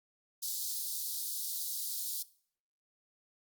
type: high-pass noise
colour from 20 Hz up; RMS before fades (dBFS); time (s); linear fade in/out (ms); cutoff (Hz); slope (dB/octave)
white; -37; 0.42-2.23; 10; 3800; 48
effects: noise-tail reverb RT60 0.5 s tail -18 dB re dry + Opus 48 kbps